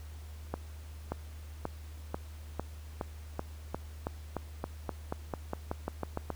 accelerating click train, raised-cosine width 1 ms, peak -19 dBFS, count 20, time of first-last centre 0.54-6.303 s, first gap 580 ms, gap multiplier 0.92, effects added 76 Hz sine -43 dBFS peak until 6.35 s + pink hiss -57 dBFS RMS until 6.35 s

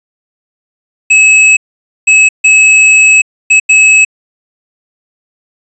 square tone bursts at uneven times, 2581 Hz, E7, 37 cents flat, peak -3 dBFS, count 5, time 1.1-1.57 / 2.07-2.29 / 2.44-3.22 / 3.5-3.6 / 3.69-4.05 s, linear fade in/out 10 ms, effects resampled to 24000 Hz

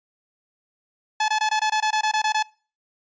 sawtooth tone bursts, 861 Hz, A5, 38 cents flat, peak -15 dBFS, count 12, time 1.2-2.427 s, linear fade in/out 5 ms, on 83 ms, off 21 ms, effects noise-tail reverb RT60 0.4 s tail -25 dB re dry + resampled to 16000 Hz

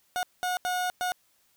30% pulse tone bursts at uneven times, 726 Hz, F#5, 33 cents flat, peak -24 dBFS, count 4, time 0.16-0.23 / 0.43-0.57 / 0.65-0.9 / 1.01-1.12 s, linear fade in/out 0 ms, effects white hiss -67 dBFS RMS until 1.56 s

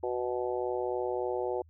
harmonic tone, 123.47 Hz, B2, in tune, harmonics 3 / 4 / 5 / 6 / 7, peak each -33 / -34 / -38 / -40 / -39 dBFS, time 0.03-1.62 s, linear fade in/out 5 ms, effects added 81 Hz sine -55 dBFS peak until 1.69 s

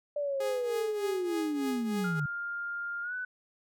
sine linear sweep, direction down, 590 to 138.59 Hz, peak -29 dBFS, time 0.16-2.26 s, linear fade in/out 5 ms
sawtooth tone with tremolo, 415.3 Hz, G#4, in tune, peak -29 dBFS, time 0.4-2.2 s, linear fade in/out 5 ms, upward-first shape triangle, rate 3.3 Hz, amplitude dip 80%
sine tone with pitch glide, 1403 to 1495 Hz, F6 to F#6, +8 to +17 cents, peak -33 dBFS, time 2.04-3.25 s, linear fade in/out 5 ms, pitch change +109 cents, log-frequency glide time 3.02-3.14 s
effects none

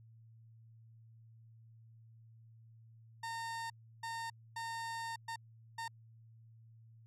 30% pulse tone bursts at uneven times, 915 Hz, A#5, 32 cents flat, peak -37 dBFS, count 5, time 3.23-3.7 / 4.03-4.3 / 4.56-5.16 / 5.28-5.36 / 5.78-5.88 s, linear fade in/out 5 ms, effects added 113 Hz sine -57 dBFS peak until 7.06 s + low-pass 10000 Hz 12 dB/octave

